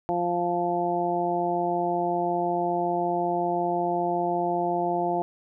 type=harmonic tone; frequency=174.61 Hz; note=F3; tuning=in tune; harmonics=1 / 2 / 3 / 4 / 5; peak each=-34 / -28 / -34 / -26 / -31 dBFS; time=0.09-5.22 s; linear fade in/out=0 ms; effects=none